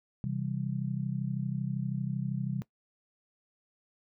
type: chord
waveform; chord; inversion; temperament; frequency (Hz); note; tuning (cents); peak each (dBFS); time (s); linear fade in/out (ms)
sine; C major; none; just; 130.81 / 163.52 / 196.22; C3 / E3 / G3; 0 / -14 / +2; -33 / -36 / -36; 0.24-2.62; 0
effects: noise-tail reverb RT60 0.1 s tail -18 dB re dry